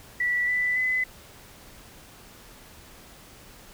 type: tone with pitch steps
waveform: sine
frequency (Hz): 1956 / 1985.6 / 2016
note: B6 / B6 / B6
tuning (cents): -17 / +9 / +35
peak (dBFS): -22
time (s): 0.2-1.04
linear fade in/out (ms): 5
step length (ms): 280
effects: pink hiss -49 dBFS RMS until 3.73 s